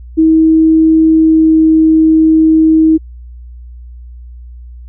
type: tone with pitch glide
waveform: sine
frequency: 319.7 to 317.9 Hz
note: D#4 to D#4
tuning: +47 to +37 cents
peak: -4 dBFS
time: 0.17-2.98 s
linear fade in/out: 20 ms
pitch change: -10 cents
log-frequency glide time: 1.05-1.61 s
effects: added 60 Hz sine -28 dBFS peak until 4.88 s